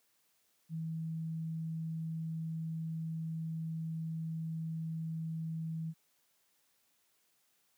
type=tone; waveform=sine; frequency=161.6 Hz; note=E3; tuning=34 cents flat; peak=-35 dBFS; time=0.69-5.94 s; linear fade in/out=50 ms; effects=white hiss -74 dBFS RMS until 7.77 s + high-pass 100 Hz 12 dB/octave

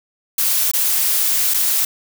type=noise with dropouts; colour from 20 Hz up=blue; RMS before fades=-17 dBFS; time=0.38-1.85 s; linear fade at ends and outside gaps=5 ms; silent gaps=0.715-0.735 / 1.539-1.542 s; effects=none

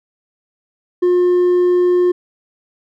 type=tone with hard clipping; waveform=sine; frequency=357.3 Hz; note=F4; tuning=40 cents sharp; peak=-11 dBFS; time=1.02-2.12 s; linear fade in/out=10 ms; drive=2 dB; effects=none

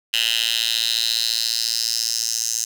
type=tone with high-pass filter sweep; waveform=10% pulse; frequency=114.4 Hz; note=A#2; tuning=32 cents flat; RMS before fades=-22 dBFS; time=0.13-2.65 s; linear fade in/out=10 ms; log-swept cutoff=3000 to 6300 Hz; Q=4.3; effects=none

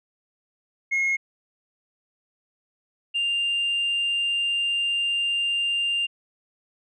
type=tone pair in turn; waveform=sine; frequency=2159 / 2795 Hz; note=C#7 / F7; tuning=-46 / +1 cents; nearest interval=major third; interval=447 cents; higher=second; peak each=-18 / -20 dBFS; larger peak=first; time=0.91-1.17 / 3.14-6.07 s; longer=second; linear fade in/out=20 ms; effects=tanh soft clip ceiling -19 dBFS

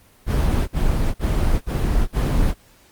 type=noise bursts; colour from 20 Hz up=brown; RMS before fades=-18 dBFS; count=5; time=0.26-2.544 s; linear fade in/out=50 ms; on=420 ms; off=46 ms; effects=pink hiss -53 dBFS RMS until 2.91 s + Opus 24 kbps

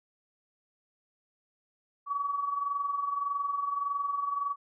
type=tone with amplitude modulation; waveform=sine; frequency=1136 Hz; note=C#6; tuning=42 cents sharp; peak=-26 dBFS; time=2.06-4.56 s; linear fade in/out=50 ms; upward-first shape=sine; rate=21.7 Hz; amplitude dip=60%; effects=none

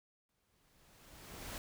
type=noise with exponential growth; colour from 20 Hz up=pink; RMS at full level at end=-43 dBFS; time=0.29-1.58 s; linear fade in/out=1 ms; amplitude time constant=280 ms; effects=none

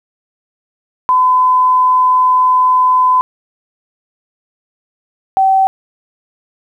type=tone pair in turn; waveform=sine; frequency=1013 / 768.8 Hz; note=B5 / G5; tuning=+44 / -34 cents; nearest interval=perfect fourth; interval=478 cents; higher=first; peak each=-7 dBFS; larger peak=neither; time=1.09-3.21 / 5.37-5.67 s; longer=first; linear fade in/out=0 ms; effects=8-bit

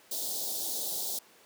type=band-stop noise; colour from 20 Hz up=white; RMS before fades=-34 dBFS; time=0.11-1.19 s; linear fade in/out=5 ms; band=820 to 3500 Hz; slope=48 dB/octave; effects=pink hiss -58 dBFS RMS until 1.45 s + high-pass 300 Hz 12 dB/octave

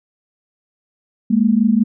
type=tone pair together; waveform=sine; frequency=208 / 233.1 Hz; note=G#3 / A#3; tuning=+3 / 0 cents; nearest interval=major second; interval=197 cents; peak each=-14 dBFS; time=1.3-1.84 s; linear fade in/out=10 ms; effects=none

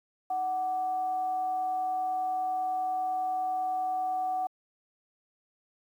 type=tone with frequency modulation; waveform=sine; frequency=745 Hz; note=F#5; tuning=12 cents sharp; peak=-27 dBFS; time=0.3-4.47 s; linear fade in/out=5 ms; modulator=428 Hz; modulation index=0.22; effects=high-pass 400 Hz 12 dB/octave + 10-bit

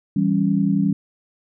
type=chord; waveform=sine; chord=C# diminished; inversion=first; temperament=equal; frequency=164.81 / 196 / 277.2 Hz; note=E3 / G3 / C#4; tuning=0 / 0 / 0 cents; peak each=-22 / -18 / -22 dBFS; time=0.16-0.93 s; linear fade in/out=5 ms; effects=none

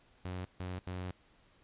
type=tone bursts at uneven times; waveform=sawtooth; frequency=91.3 Hz; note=F#2; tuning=23 cents flat; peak=-34 dBFS; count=3; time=0.25-0.45 / 0.6-0.79 / 0.87-1.11 s; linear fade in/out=0 ms; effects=pink hiss -66 dBFS RMS until 1.63 s + resampled to 8000 Hz

